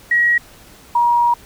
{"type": "tone pair in turn", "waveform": "sine", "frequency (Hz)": [1905, 952.5], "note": ["A#6", "A#5"], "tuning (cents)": [37, 37], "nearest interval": "octave", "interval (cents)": 1200, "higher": "first", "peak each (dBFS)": -11, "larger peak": "neither", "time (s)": [[0.11, 0.38], [0.95, 1.34]], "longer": "second", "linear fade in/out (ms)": 5, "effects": ["pink hiss -44 dBFS RMS until 1.45 s"]}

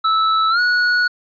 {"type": "tone with pitch glide", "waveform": "square", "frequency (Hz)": [1310, 1462], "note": ["E6", "F#6"], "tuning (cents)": [-11, -21], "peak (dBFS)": -14, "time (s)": [0.04, 1.08], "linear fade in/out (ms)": 10, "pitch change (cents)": 190, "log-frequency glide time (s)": [0.5, 0.6], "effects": ["resampled to 11025 Hz"]}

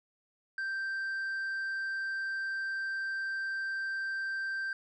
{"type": "tone with tanh clipping", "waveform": "sine", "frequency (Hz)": 1568, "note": "G6", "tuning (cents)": 0, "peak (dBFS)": -33, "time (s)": [0.58, 4.73], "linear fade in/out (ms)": 2, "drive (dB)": 3, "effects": []}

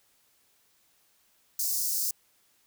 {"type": "high-pass noise", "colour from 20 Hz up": "white", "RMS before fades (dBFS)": -29, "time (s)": [1.59, 2.11], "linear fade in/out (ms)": 5, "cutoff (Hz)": 4800, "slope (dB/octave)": 48, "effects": ["white hiss -67 dBFS RMS until 2.66 s"]}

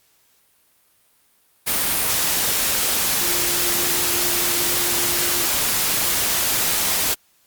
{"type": "tone in noise", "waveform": "sine", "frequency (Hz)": 349.2, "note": "F4", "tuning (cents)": 0, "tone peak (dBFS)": -31, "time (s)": [3.2, 5.48], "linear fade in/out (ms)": 20, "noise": "white", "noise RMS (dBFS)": -20, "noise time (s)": [1.66, 7.15], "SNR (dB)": -14, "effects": ["white hiss -60 dBFS RMS until 7.46 s", "Opus 48 kbps"]}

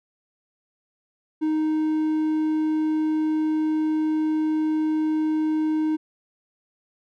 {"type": "tone", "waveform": "triangle", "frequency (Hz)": 311.1, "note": "D#4", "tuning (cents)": 0, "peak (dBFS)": -18, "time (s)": [1.41, 5.97], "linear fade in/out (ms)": 20, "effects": []}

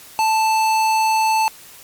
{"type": "tone with hard clipping", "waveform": "sine", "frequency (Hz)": 880, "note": "A5", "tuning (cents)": 0, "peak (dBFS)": -16, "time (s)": [0.19, 1.48], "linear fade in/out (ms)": 0, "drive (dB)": 18, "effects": ["white hiss -42 dBFS RMS until 1.83 s", "MP3 96 kbps"]}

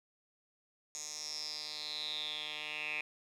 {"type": "tone with band-pass filter sweep", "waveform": "10% pulse", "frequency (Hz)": 151.3, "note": "D#3", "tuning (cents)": -48, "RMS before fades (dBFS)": -41, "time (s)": [0.95, 3.01], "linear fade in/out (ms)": 0, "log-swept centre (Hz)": [6500, 2500], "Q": 8.1, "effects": []}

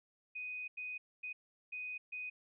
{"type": "tone bursts at uneven times", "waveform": "sine", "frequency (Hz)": 2495, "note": "D#7", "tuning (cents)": 4, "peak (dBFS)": -40, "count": 5, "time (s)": [[0.35, 0.68], [0.77, 0.98], [1.23, 1.33], [1.72, 1.98], [2.12, 2.3]], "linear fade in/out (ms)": 10, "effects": []}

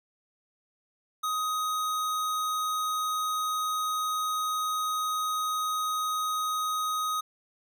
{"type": "tone", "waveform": "square", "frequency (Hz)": 1254, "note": "D#6", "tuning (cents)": 13, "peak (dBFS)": -28, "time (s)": [1.23, 7.21], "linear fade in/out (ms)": 10, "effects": []}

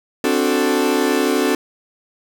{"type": "chord", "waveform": "40% pulse", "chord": "D dominant seventh", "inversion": "third", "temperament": "equal with one note detuned", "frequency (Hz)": [261.6, 293.7, 367.4, 440], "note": ["C4", "D4", "F#4", "A4"], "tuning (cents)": [0, 0, -12, 0], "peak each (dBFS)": -20, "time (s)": [0.24, 1.55], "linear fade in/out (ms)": 2, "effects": []}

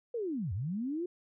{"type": "linear two-way sweep", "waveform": "sine", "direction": "down then up", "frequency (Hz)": [493.9, 82.41, 365.1], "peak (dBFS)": -32, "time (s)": [0.14, 1.06], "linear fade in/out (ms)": 5, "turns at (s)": 0.53, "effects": []}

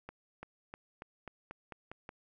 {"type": "accelerating click train", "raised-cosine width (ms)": 0.5, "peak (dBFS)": -29, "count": 9, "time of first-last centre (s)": [0.09, 2.091], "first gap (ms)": 340, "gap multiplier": 0.91, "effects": []}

